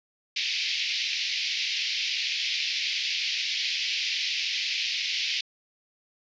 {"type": "band-pass noise", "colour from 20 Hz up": "pink", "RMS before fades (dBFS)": -29, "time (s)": [0.36, 5.41], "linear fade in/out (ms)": 5, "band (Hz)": [2200, 5400], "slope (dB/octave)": 48, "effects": ["resampled to 16000 Hz"]}